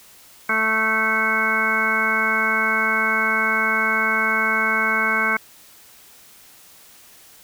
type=harmonic tone; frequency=220 Hz; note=A3; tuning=in tune; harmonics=1 / 2 / 3 / 4 / 5 / 6 / 7 / 9 / 10; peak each=-30 / -32 / -33 / -32 / -26 / -27 / -21 / -33 / -22 dBFS; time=0.49-5.37 s; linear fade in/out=5 ms; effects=white hiss -48 dBFS RMS until 7.43 s

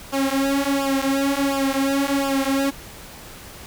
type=tone with flanger; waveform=sawtooth; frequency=274.7 Hz; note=C#4; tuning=16 cents flat; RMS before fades=-21 dBFS; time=0.12-2.71 s; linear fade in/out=20 ms; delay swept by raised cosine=0.48 to 6.38 ms; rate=1.4 Hz; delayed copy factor=-1; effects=pink hiss -40 dBFS RMS until 3.66 s

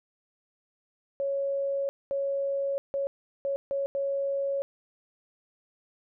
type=tone bursts at uneven times; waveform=sine; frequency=554 Hz; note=C#5; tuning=1 cent flat; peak=-26 dBFS; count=6; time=1.2-1.89 / 2.11-2.78 / 2.94-3.07 / 3.45-3.56 / 3.71-3.86 / 3.95-4.62 s; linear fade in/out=0 ms; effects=none

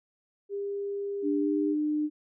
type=tone; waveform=sine; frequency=401.5 Hz; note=G4; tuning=41 cents sharp; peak=-30 dBFS; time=0.49-1.76 s; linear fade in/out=50 ms
type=tone with pitch glide; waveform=sine; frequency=293.7 to 301.6 Hz; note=D4 to D4; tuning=0 to +46 cents; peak=-25 dBFS; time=1.22-2.1 s; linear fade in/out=50 ms; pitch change=+46 cents; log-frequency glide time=1.39-1.51 s
effects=none

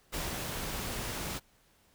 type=noise with ADSR envelope; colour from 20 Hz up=pink; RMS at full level=-35 dBFS; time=0.12-1.4 s; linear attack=24 ms; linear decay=180 ms; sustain=-2 dB; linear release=31 ms; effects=pink hiss -66 dBFS RMS until 1.94 s

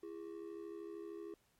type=ring-modulated tone; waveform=triangle; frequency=372.8 Hz; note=F#4; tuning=13 cents sharp; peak=-40 dBFS; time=0.03-1.34 s; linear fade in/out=2 ms; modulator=36.5 Hz; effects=pink hiss -75 dBFS RMS until 1.59 s + MP3 64 kbps

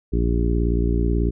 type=harmonic tone; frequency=58.27 Hz; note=A#1; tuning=in tune; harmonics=1 / 2 / 3 / 4 / 5 / 6 / 7; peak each=-19 / -27 / -27 / -30 / -28 / -29 / -29 dBFS; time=0.12-1.31 s; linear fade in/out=20 ms; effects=none

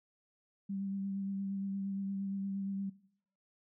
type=tone with vibrato; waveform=sine; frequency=196 Hz; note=G3; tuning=in tune; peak=-35 dBFS; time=0.69-2.9 s; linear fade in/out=10 ms; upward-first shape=sine; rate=8.6 Hz; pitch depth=20 cents each way; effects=noise-tail reverb RT60 0.7 s tail -20 dB re dry

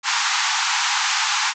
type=band-pass noise; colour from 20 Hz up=pink; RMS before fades=-21 dBFS; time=0.03-1.54 s; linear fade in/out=50 ms; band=800 to 7400 Hz; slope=96 dB/octave; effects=none

